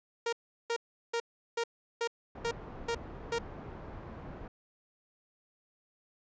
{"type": "tone bursts", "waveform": "sawtooth", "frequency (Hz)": 466.2, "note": "A#4", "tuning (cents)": 0, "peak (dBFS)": -26, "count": 8, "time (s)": [0.26, 3.386], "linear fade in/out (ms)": 5, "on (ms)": 67, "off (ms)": 370}
{"type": "low-pass noise", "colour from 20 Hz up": "pink", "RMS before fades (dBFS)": -45, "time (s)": [2.35, 4.48], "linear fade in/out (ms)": 5, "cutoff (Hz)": 1100, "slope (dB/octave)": 12}
{"effects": ["resampled to 16000 Hz"]}